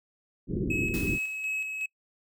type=low-pass noise; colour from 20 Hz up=white; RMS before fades=-30 dBFS; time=0.47-1.19 s; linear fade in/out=50 ms; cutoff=380 Hz; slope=48 dB/octave
type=tone with tremolo; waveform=triangle; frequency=2568 Hz; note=E7; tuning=46 cents flat; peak=-27 dBFS; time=0.7-1.86 s; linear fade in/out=5 ms; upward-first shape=square; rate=2.7 Hz; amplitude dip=40%
type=noise with exponential decay; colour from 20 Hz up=white; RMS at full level=-38 dBFS; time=0.94-1.63 s; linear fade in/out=0 ms; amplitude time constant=150 ms
effects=noise-tail reverb RT60 0.1 s tail -26 dB re dry